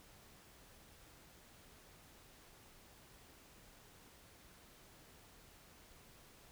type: silence
effects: pink hiss -62 dBFS RMS until 6.51 s